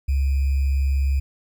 sine tone with sample-and-hold, 68.4 Hz, C#2, 23 cents flat, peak -17 dBFS, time 0.08-1.2 s, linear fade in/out 10 ms, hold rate 2450 Hz, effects none

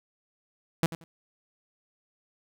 sawtooth tone with echo, 164.81 Hz, E3, in tune, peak -17 dBFS, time 0.83-0.86 s, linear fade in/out 0 ms, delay 90 ms, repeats 2, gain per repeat -14 dB, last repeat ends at 1.04 s, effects none

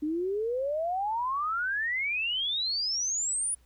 sine exponential sweep, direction up, 293.7 to 9970 Hz, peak -27 dBFS, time 0.02-3.55 s, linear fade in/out 10 ms, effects added 60 Hz sine -59 dBFS peak until 3.65 s + pink hiss -68 dBFS RMS until 3.65 s

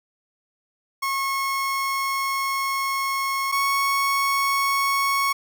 30% pulse tone pair in turn, 1090 / 1105.2 Hz, C#6 / C#6, -29 / -6 cents, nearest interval unison, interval 23 cents, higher second, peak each -20 / -17 dBFS, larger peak second, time 1.02-3.52 / 3.52-5.33 s, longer first, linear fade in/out 10 ms, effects none

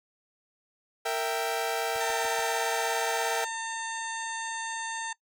sawtooth chord, E diminished, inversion second, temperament equal with one note detuned, 460.5 / 659.3 / 784 Hz, Bb4 / E5 / G5, -21 / 0 / 0 cents, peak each -28 / -29 / -28 dBFS, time 1.05-3.45 s, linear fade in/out 10 ms
pink noise bursts, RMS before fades -46 dBFS, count 4, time 1.95-2.406 s, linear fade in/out 5 ms, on 24 ms, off 120 ms
harmonic tone, 904 Hz, A5, 47 cents sharp, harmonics 1 / 2 / 3 / 4 / 5 / 7 / 8 / 9, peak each -35 / -37 / -46 / -44 / -50 / -42 / -46 / -45 dBFS, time 2-5.13 s, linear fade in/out 5 ms
effects noise-tail reverb RT60 0.1 s tail -23 dB re dry

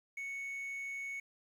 triangle tone with quantisation, 2217 Hz, C#7, in tune, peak -37 dBFS, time 0.17-1.2 s, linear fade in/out 5 ms, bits 11, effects none

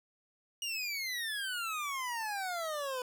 25% pulse exponential sweep, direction down, 2886 to 493.9 Hz, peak -31 dBFS, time 0.62-3.02 s, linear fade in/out 2 ms, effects none

